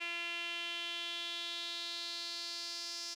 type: tone with band-pass filter sweep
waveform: sawtooth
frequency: 342 Hz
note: F4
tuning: 36 cents flat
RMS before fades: -41 dBFS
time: 0-3.15 s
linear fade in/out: 20 ms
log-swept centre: 2600 to 5200 Hz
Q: 4.6
effects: none